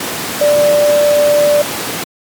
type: tone in noise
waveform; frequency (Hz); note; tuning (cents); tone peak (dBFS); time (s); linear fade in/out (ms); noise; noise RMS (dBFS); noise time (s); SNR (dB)
sine; 587.3; D5; 0; -7; 0.41-1.62; 5; pink; -19; 0-2.04; +9
effects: high-pass 200 Hz 12 dB/octave + MP3 96 kbps